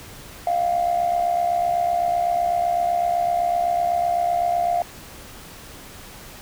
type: tone with amplitude modulation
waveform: sine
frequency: 698.5 Hz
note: F5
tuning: in tune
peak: -14 dBFS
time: 0.47-4.82 s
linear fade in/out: 2 ms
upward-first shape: sine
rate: 67.9 Hz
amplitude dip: 70%
effects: tanh soft clip ceiling -12 dBFS + pink hiss -41 dBFS RMS until 6.41 s